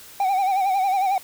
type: tone with vibrato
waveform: triangle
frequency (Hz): 771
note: G5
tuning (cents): -29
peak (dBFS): -16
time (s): 0.2-1.18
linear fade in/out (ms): 2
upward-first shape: sine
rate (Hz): 11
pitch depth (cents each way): 77
effects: white hiss -44 dBFS RMS until 1.23 s